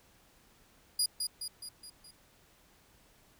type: tone with echo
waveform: 25% pulse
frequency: 4879 Hz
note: D#8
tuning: 35 cents flat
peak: -22 dBFS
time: 0.99-1.06 s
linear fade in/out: 5 ms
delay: 210 ms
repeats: 5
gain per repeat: -5 dB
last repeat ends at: 2.11 s
effects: pink hiss -64 dBFS RMS until 3.39 s

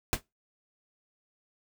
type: noise with exponential decay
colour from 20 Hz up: pink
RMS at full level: -23 dBFS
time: 0.13-0.21 s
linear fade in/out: 0 ms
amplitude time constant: 17 ms
effects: noise-tail reverb RT60 0.2 s tail -21 dB re dry

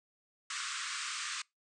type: band-pass noise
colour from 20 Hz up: pink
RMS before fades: -39 dBFS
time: 0.5-1.42 s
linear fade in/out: 5 ms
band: 1100 to 8800 Hz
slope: 96 dB/octave
effects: noise-tail reverb RT60 0.2 s tail -25 dB re dry

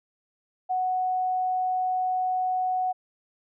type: tone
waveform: sine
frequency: 740 Hz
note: F#5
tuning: in tune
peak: -23 dBFS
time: 0.69-2.93 s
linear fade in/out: 20 ms
effects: none

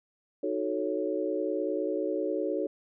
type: chord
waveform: sine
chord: D# half-diminished seventh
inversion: none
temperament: equal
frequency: 311.1 / 370 / 440 / 554.4 Hz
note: D#4 / F#4 / A4 / C#5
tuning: 0 / 0 / 0 / 0 cents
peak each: -33 dBFS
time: 0.43-2.67 s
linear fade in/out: 5 ms
effects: none

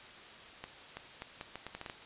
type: accelerating click train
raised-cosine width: 0.3 ms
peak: -25 dBFS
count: 10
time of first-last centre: 0.64-1.899 s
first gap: 330 ms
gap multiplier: 0.76
effects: white hiss -51 dBFS RMS until 2.05 s + resampled to 8000 Hz

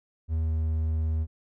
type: tone with pitch glide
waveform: triangle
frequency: 80 to 79.31 Hz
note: D#2 to D#2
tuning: +49 to +34 cents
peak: -22 dBFS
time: 0.28-1.27 s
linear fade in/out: 50 ms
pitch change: -15 cents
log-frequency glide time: 0.42-0.51 s
effects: none

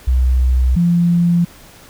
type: tone pair in turn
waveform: sine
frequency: 63.4 / 172.51 Hz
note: B1 / F3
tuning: +46 / -21 cents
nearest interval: octave + perfect fourth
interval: 1733 cents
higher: second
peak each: -10 / -10 dBFS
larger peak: neither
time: 0.07-0.76 / 0.76-1.45 s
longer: neither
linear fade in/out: 10 ms
effects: pink hiss -42 dBFS RMS until 1.89 s

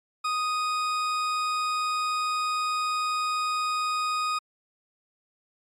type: tone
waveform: 40% pulse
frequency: 1244.5 Hz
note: D#6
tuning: in tune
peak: -24 dBFS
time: 0.24-4.39 s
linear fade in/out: 10 ms
effects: low-pass 8000 Hz 12 dB/octave + MP3 96 kbps

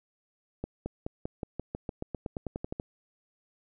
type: accelerating click train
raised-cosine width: 2 ms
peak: -20 dBFS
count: 17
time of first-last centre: 0.64-2.799 s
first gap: 220 ms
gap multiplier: 0.93
effects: none

